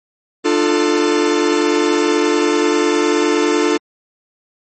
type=chord; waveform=45% pulse; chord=D minor; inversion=none; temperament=equal with one note detuned; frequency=299.3 / 349.2 / 440 Hz; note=D4 / F4 / A4; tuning=+33 / 0 / 0 cents; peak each=-17 dBFS; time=0.44-3.78 s; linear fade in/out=20 ms; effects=MP3 32 kbps